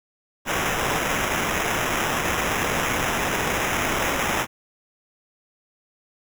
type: noise with sample-and-hold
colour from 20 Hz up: white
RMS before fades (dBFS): -24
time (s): 0.45-4.47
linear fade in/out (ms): 50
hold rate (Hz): 4410
effects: none